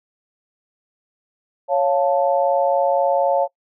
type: chord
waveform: sine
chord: Db augmented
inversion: none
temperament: equal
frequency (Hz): 554.4 / 698.5 / 880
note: Db5 / F5 / A5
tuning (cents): 0 / 0 / 0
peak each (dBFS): -17 / -20 / -22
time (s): 1.68-3.48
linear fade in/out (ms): 50
effects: noise-tail reverb RT60 0.1 s tail -22 dB re dry